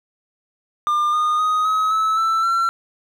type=tone with pitch steps; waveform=triangle; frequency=1200 / 1224.5 / 1249.5 / 1275 / 1301.1 / 1327.6 / 1354.8 Hz; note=D6 / D#6 / D#6 / D#6 / E6 / E6 / E6; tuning=+37 / -28 / +7 / +42 / -23 / +12 / +47 cents; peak=-14 dBFS; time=0.87-2.69 s; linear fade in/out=0 ms; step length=260 ms; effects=none